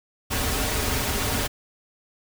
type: noise with comb filter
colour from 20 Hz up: pink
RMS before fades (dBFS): -25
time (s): 0.3-1.48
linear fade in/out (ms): 20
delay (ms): 5.9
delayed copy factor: -0.7
effects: none